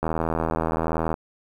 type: click train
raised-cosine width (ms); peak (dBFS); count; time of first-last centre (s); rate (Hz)
1; -10; 91; 0.03-1.141; 81
effects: 8-bit